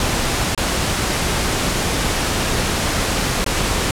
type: noise with dropouts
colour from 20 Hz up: pink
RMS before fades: -19 dBFS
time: 0-3.91 s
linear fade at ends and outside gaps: 2 ms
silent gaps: 0.549-0.576 / 3.444-3.462 s
effects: low-pass 10000 Hz 12 dB/octave

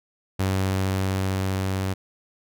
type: tone with level ramp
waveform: sawtooth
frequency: 95.4 Hz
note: G2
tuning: 47 cents flat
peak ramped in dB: -17 to -20 dBFS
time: 0.39-1.94 s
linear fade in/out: 10 ms
effects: none

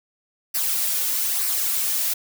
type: noise with flanger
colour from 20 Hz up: blue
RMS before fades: -23 dBFS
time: 0.54-2.14 s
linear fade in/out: 10 ms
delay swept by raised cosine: 0.29 to 3.09 ms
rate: 1.1 Hz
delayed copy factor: -0.5
effects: none

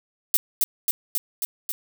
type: noise with echo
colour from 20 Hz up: violet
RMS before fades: -18 dBFS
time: 0.34-0.37 s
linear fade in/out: 0 ms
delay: 270 ms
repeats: 5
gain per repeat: -2 dB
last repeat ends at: 1.72 s
effects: none

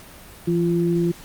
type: tone pair together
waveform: sine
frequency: 169.53 / 344.1 Hz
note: E3 / F4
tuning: +49 / -26 cents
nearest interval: octave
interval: 1225 cents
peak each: -20 dBFS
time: 0.47-1.12 s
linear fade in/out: 10 ms
effects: pink hiss -43 dBFS RMS until 1.24 s + Opus 48 kbps

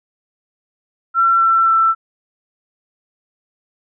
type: tone with pitch steps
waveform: sine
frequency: 1354 / 1343.9 / 1333.8 Hz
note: E6 / E6 / E6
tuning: +46 / +33 / +20 cents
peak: -10 dBFS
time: 1.14-1.95 s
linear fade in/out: 50 ms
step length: 270 ms
effects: none

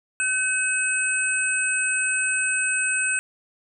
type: tone cluster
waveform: sine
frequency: 1521 / 2561 / 8120 Hz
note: F#6 / D#7 / B8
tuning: +47 / +49 / +47 cents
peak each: -25 dBFS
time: 0.2-3.19 s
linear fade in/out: 0 ms
effects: none

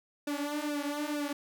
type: tone with flanger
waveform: sawtooth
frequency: 293.1 Hz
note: D4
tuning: 3 cents flat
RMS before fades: -34 dBFS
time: 0.27-1.33 s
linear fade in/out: 5 ms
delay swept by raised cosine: 0.94 to 6.44 ms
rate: 2.2 Hz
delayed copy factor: -0.95
effects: none

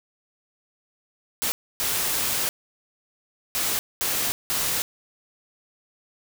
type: noise bursts at uneven times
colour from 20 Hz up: white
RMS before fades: -25 dBFS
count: 5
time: 1.42-1.52 / 1.8-2.49 / 3.55-3.79 / 4.01-4.32 / 4.5-4.82 s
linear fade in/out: 0 ms
effects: none

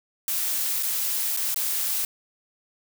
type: noise with dropouts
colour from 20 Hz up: blue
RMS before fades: -26 dBFS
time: 0.28-2.05 s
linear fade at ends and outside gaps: 1 ms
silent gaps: 0.826-0.831 / 1.365-1.372 / 1.544-1.56 s
effects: none

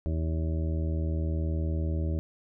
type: harmonic tone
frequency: 79.9 Hz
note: D#2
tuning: 47 cents sharp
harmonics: 1 / 2 / 3 / 4 / 5 / 7 / 8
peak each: -27 / -35 / -41 / -38 / -43 / -43 / -49 dBFS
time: 0.06-2.19 s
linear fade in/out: 0 ms
effects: none

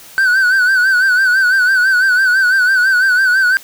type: tone with vibrato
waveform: triangle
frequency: 1516 Hz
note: F#6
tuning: 42 cents sharp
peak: -7 dBFS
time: 0.18-3.57 s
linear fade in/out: 0 ms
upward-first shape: sine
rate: 6 Hz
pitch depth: 74 cents each way
effects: white hiss -38 dBFS RMS until 3.63 s

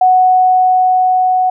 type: tone with level ramp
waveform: sine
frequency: 740 Hz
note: F#5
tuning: in tune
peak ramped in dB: -5 to -9 dBFS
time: 0.01-1.5 s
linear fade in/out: 5 ms
effects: none

